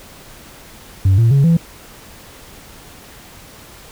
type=tone with pitch steps; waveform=sine; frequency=95.8 / 115.25 / 138.65 / 166.8 Hz; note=G2 / A#2 / C#3 / E3; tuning=-39 / -19 / +1 / +21 cents; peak=-6 dBFS; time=1.05-1.57 s; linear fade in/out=5 ms; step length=130 ms; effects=tanh soft clip ceiling -7 dBFS + pink hiss -40 dBFS RMS until 3.91 s